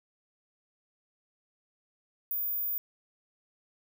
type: tone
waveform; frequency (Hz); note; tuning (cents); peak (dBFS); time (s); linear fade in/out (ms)
sine; 14880; A#9; -4; -29; 2.31-2.78; 0
effects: none